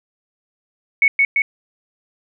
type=tone with echo; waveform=sine; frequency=2217 Hz; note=C#7; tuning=in tune; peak=-9 dBFS; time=1.02-1.08 s; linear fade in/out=2 ms; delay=170 ms; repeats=2; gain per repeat=-2 dB; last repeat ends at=1.42 s; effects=none